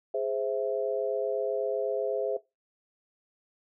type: chord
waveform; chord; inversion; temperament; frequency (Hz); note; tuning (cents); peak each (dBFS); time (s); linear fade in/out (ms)
sine; Ab augmented; none; equal; 415.3 / 523.3 / 659.3; Ab4 / C5 / E5; 0 / 0 / 0; -31; 0.14-2.37; 5
effects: noise-tail reverb RT60 0.2 s tail -18 dB re dry